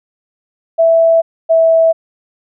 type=tone pair in turn; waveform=sine; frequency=659.3 / 654 Hz; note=E5 / E5; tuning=0 / -14 cents; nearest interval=unison; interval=14 cents; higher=first; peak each=-6 dBFS; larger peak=neither; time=0.78-1.22 / 1.49-1.93 s; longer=neither; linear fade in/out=20 ms; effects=none